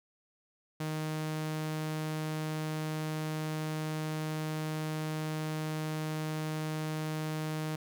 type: tone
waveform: sawtooth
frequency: 155.56 Hz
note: D#3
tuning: in tune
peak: -29 dBFS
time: 0.8-7.76 s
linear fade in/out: 5 ms
effects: none